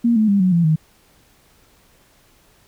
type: tone with pitch steps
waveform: sine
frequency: 235 / 216.7 / 199.91 / 184.38 / 170.05 / 156.84 Hz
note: A#3 / A3 / G3 / F#3 / F3 / D#3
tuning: +14 / -26 / +34 / -6 / -46 / +14 cents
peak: -12 dBFS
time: 0.04-0.76 s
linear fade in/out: 10 ms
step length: 120 ms
effects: pink hiss -55 dBFS RMS until 2.67 s